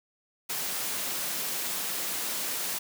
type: high-pass noise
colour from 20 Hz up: white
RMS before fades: -32 dBFS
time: 0.49-2.79 s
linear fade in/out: 10 ms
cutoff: 140 Hz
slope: 24 dB/octave
effects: none